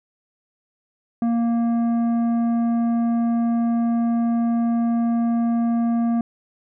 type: tone with tanh clipping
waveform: sine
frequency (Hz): 233.1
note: A#3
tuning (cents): 0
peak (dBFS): -19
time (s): 1.22-6.21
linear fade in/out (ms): 2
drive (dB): 9
effects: none